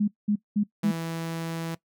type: tone bursts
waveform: sine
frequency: 207.7 Hz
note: G#3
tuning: in tune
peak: -20 dBFS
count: 4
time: 0-0.916 s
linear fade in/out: 10 ms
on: 79 ms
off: 200 ms
type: tone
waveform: sawtooth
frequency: 164.81 Hz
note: E3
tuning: in tune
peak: -26 dBFS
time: 0.83-1.75 s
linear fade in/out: 5 ms
effects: noise-tail reverb RT60 0.1 s tail -19 dB re dry